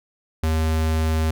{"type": "tone", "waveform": "square", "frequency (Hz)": 79.5, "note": "D#2", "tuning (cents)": 38, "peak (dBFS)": -19, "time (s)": [0.43, 1.31], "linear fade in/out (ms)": 5, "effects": []}